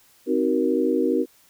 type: chord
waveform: sine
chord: C half-diminished seventh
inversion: none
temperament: just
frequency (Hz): 261.6 / 314 / 376.7 / 470.9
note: C4 / Eb4 / Gb4 / Bb4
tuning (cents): 0 / +16 / +31 / +18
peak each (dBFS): -24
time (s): 0.26-1.26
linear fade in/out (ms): 50
effects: white hiss -57 dBFS RMS until 1.49 s